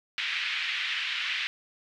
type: band-pass noise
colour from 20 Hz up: pink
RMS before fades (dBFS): -31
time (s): 0.18-1.47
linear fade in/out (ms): 0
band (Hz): 1900 to 3400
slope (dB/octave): 24
effects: none